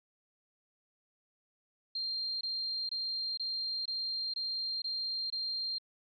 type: tone bursts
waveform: sine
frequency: 4186 Hz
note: C8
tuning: in tune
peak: -33 dBFS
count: 8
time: 1.95-5.784 s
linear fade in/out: 5 ms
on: 460 ms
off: 22 ms
effects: none